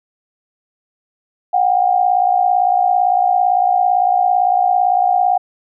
sine tone pair together, 726.2 / 784 Hz, F#5 / G5, -33 / 0 cents, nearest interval minor second, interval 133 cents, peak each -13 / -15 dBFS, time 1.53-5.38 s, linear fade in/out 10 ms, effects none

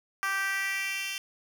10% pulse tone with high-pass filter sweep, 390.2 Hz, G4, 8 cents flat, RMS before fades -31 dBFS, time 0.23-1.18 s, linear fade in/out 0 ms, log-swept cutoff 1300 to 3100 Hz, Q 2.8, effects none

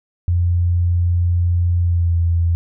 sine tone with pitch glide, 87.31 to 84.82 Hz, F2 to E2, 0 to +50 cents, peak -13 dBFS, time 0.28-2.55 s, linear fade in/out 0 ms, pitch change -50 cents, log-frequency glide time 1.79-2.16 s, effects none

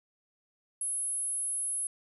sine tone, 10640 Hz, E9, 15 cents sharp, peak -30 dBFS, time 0.81-1.87 s, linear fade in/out 2 ms, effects none

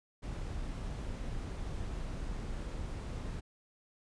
brown noise, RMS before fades -39 dBFS, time 0.22-3.41 s, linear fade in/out 20 ms, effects resampled to 22050 Hz

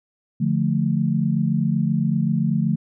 sine chord, D minor, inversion none, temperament equal, 146.83 / 174.61 / 220 Hz, D3 / F3 / A3, 0 / 0 / 0 cents, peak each -22 / -22 / -22 dBFS, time 0.4-2.76 s, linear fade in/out 10 ms, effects none

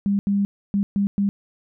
sine tone bursts at uneven times, 200.3 Hz, G3, 38 cents sharp, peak -17 dBFS, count 5, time 0.06-0.19 / 0.27-0.45 / 0.74-0.83 / 0.96-1.07 / 1.18-1.29 s, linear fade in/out 0 ms, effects none

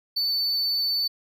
triangle tone, 4508 Hz, C#8, 28 cents sharp, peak -21 dBFS, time 0.16-1.08 s, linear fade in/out 10 ms, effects none

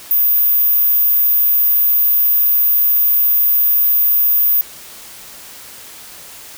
sine tone, 14917 Hz, A#9, in tune, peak -9 dBFS, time 0.11-4.61 s, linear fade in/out 0 ms, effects tanh soft clip ceiling -5 dBFS + white hiss -36 dBFS RMS until 6.57 s

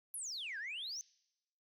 sine exponential two-way sweep, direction down then up, 11560 to 1560 to 6330 Hz, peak -39 dBFS, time 0.14-1.01 s, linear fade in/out 0 ms, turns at 0.58 s, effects noise-tail reverb RT60 0.9 s tail -25 dB re dry + tanh soft clip ceiling -37 dBFS

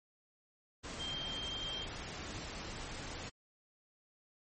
sine tone in noise, 3172 Hz, G7, 20 cents sharp, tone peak -39 dBFS, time 0.99-1.86 s, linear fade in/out 20 ms, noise pink, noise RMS -44 dBFS, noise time 0.83-3.3 s, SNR +2 dB, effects MP3 32 kbps

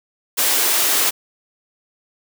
white high-pass noise, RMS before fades -17 dBFS, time 0.37-1.11 s, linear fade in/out 20 ms, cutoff 270 Hz, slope 24 dB/octave, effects none

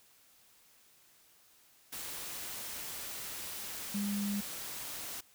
sine tone in noise, 203 Hz, G#3, 39 cents flat, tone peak -32 dBFS, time 3.94-4.41 s, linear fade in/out 10 ms, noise white, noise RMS -42 dBFS, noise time 1.92-5.21 s, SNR +7 dB, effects white hiss -64 dBFS RMS until 5.34 s

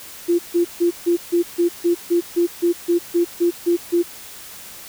sine tone bursts, 345.3 Hz, F4, 20 cents flat, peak -13 dBFS, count 15, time 0.28-4.03 s, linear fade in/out 20 ms, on 110 ms, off 150 ms, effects white hiss -38 dBFS RMS until 4.88 s

